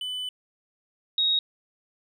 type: tone pair in turn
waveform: triangle / sine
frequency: 3000 / 3771 Hz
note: F#7 / A#7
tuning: +23 / +19 cents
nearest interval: major third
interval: 396 cents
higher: second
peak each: -28 / -20 dBFS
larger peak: second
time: 0.01-0.29 / 1.18-1.39 s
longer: first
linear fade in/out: 2 ms
effects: none